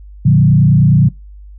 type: tone with frequency modulation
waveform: sine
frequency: 146.6 Hz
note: D3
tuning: 3 cents flat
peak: -5 dBFS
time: 0.25-1.09 s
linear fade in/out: 10 ms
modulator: 29.8 Hz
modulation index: 1.2
effects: noise-tail reverb RT60 0.2 s tail -22 dB re dry + added 50 Hz sine -32 dBFS peak until 1.58 s